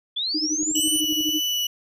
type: linear sweep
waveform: sine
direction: up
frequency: 3362 to 9480 Hz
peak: -23 dBFS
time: 0.16-1.01 s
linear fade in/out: 10 ms
type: tone with tremolo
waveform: sine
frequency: 308.5 Hz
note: D#4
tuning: 15 cents flat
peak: -22 dBFS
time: 0.34-1.41 s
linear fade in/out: 10 ms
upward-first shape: sine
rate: 12 Hz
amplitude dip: 95%
type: click train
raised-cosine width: 2 ms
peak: -29 dBFS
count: 9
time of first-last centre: 0.63-1.291 s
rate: 12.1 Hz
type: tone with vibrato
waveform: 35% pulse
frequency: 2960 Hz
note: F#7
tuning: in tune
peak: -20 dBFS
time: 0.75-1.67 s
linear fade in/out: 5 ms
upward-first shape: sine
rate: 1.9 Hz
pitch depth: 9 cents each way
effects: none